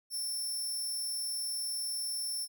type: tone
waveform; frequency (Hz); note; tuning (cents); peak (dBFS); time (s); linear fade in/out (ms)
15% pulse; 5380; E8; +34; -28; 0.1-2.48; 50
effects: none